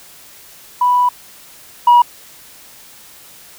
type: tone pair in turn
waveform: sine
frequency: 986 / 963.5 Hz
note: B5 / B5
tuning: -3 / -43 cents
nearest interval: unison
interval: 40 cents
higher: first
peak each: -9 / -3 dBFS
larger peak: second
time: 0.81-1.09 / 1.87-2.02 s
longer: first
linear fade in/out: 5 ms
effects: tanh soft clip ceiling -3 dBFS + white hiss -41 dBFS RMS until 3.58 s